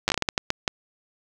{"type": "slowing click train", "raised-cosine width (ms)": 0.2, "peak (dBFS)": -4, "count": 11, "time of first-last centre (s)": [0.08, 0.678], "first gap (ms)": 9, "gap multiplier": 1.39, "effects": []}